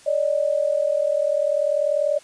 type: tone pair together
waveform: sine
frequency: 570 / 610.3 Hz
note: C#5 / D#5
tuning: +48 / -34 cents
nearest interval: minor second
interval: 118 cents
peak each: -21 dBFS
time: 0.06-2.19 s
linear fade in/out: 10 ms
effects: white hiss -49 dBFS RMS until 2.23 s + resampled to 22050 Hz